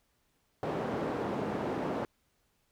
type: band-pass noise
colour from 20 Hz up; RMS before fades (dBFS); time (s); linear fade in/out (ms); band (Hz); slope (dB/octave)
white; -34; 0.63-2.05; 0; 140 to 600; 12
effects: pink hiss -74 dBFS RMS until 2.71 s